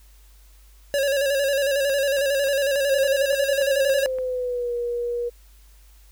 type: tone with vibrato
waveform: square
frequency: 555 Hz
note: C#5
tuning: 2 cents sharp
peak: -20 dBFS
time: 0.94-4.06 s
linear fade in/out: 0 ms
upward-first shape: square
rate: 11 Hz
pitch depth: 47 cents each way
type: click train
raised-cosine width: 0.5 ms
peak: -27 dBFS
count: 9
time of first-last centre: 1.9-4.186 s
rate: 3.5 Hz
type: tone with pitch glide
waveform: sine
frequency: 534 to 478.5 Hz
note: C5 to A#4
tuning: +35 to +45 cents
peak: -23 dBFS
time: 2.9-5.3 s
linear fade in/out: 20 ms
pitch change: -190 cents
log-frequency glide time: 3.9-4.73 s
effects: added 50 Hz sine -48 dBFS peak until 6.11 s + white hiss -58 dBFS RMS until 6.11 s